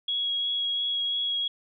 sine tone with vibrato, 3322 Hz, G#7, in tune, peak -25 dBFS, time 0.08-1.48 s, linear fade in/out 5 ms, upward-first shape sine, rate 2.9 Hz, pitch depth 10 cents each way, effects none

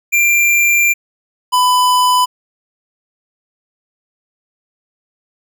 square tone pair in turn, 2375 / 998.6 Hz, D7 / B5, +19 / +19 cents, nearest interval octave + minor third, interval 1500 cents, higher first, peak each -10 dBFS, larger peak neither, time 0.12-0.94 / 1.52-2.26 s, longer first, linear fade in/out 20 ms, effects none

